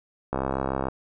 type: click train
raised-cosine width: 1 ms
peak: -12 dBFS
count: 38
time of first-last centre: 0.33-0.885 s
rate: 66.7 Hz
effects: none